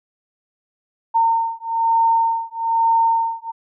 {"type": "beating tone pair", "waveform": "sine", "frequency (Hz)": [912, 913.1], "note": ["A#5", "A#5"], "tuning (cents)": [-38, -36], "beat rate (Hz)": 1.1, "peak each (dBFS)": -18, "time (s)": [1.14, 3.52], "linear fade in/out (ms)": 20, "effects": []}